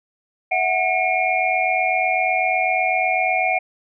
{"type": "tone cluster", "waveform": "sine", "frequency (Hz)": [651, 739, 2180, 2384], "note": ["E5", "F#5", "C#7", "D7"], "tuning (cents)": [-22, -2, -29, 25], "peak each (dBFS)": [-25, -20, -24, -22], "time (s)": [0.51, 3.59], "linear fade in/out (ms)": 10, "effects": []}